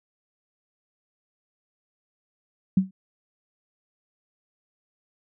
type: tone with exponential decay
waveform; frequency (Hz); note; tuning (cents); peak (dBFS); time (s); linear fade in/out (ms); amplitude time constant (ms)
sine; 189.5; F#3; +42; -12; 2.77-2.91; 5; 30
effects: none